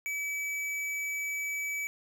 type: tone with hard clipping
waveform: triangle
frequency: 2292 Hz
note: D7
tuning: 43 cents flat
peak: -33 dBFS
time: 0.06-1.87 s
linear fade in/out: 0 ms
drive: 18 dB
effects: none